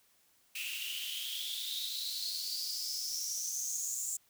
white noise with high-pass filter sweep, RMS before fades -38 dBFS, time 0.55-4.17 s, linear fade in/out 5 ms, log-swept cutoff 2600 to 7400 Hz, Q 9.9, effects white hiss -69 dBFS RMS until 4.29 s

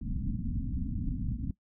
pink low-pass noise, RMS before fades -33 dBFS, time 0.01-1.51 s, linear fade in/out 5 ms, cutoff 280 Hz, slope 96 dB/octave, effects noise-tail reverb RT60 0.1 s tail -19 dB re dry

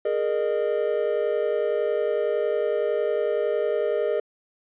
triangle chord, Ab suspended second, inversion none, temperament equal with one note detuned, 415.3 / 466.2 / 609.8 Hz, Ab4 / Bb4 / Eb5, 0 / 0 / -35 cents, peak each -24 dBFS, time 0.05-4.2 s, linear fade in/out 5 ms, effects resampled to 8000 Hz

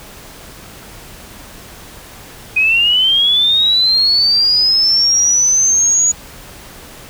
sine linear sweep, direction up, 2489 to 6830 Hz, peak -9 dBFS, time 2.56-6.12 s, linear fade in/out 10 ms, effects pink hiss -36 dBFS RMS until 7.09 s

